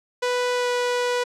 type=tone with pitch glide; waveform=sawtooth; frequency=493.9 to 490.5 Hz; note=B4 to B4; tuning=0 to -12 cents; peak=-17 dBFS; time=0.22-1.24 s; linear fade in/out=10 ms; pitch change=-12 cents; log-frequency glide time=0.54-0.69 s; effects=low-pass 7000 Hz 12 dB/octave